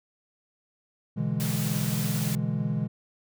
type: chord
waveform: triangle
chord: E dominant seventh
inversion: second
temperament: equal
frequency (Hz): 123.47 / 146.83 / 164.81 / 207.7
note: B2 / D3 / E3 / G#3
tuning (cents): 0 / 0 / 0 / 0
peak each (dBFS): -29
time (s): 1.16-2.88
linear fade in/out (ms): 20
type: noise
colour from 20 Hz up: white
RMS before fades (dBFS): -35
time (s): 1.4-2.35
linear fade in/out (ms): 0
effects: none